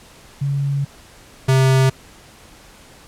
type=tone pair in turn; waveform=sine / square; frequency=140.2 / 132.25 Hz; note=C#3 / C3; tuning=+20 / +19 cents; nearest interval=minor second; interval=101 cents; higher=first; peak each=-17 / -12 dBFS; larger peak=second; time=0.41-0.85 / 1.48-1.9 s; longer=first; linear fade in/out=10 ms; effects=pink hiss -45 dBFS RMS until 3.07 s + low-pass 11000 Hz 12 dB/octave